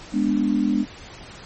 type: chord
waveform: sine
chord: G# diminished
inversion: none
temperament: equal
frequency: 207.7 / 246.9 / 293.7 Hz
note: G#3 / B3 / D4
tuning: 0 / 0 / 0 cents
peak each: -22 dBFS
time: 0.12-0.86 s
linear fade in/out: 50 ms
effects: pink hiss -41 dBFS RMS until 1.45 s + MP3 32 kbps